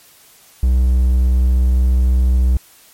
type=tone; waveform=triangle; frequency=62.9 Hz; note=B1; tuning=32 cents sharp; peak=-8 dBFS; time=0.63-2.57 s; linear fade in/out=0 ms; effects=white hiss -47 dBFS RMS until 2.93 s + MP3 64 kbps